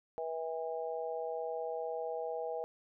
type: harmonic tone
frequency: 162.2 Hz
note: E3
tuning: 28 cents flat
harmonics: 3 / 4 / 5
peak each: -38 / -40 / -42 dBFS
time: 0.18-2.64 s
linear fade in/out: 0 ms
effects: none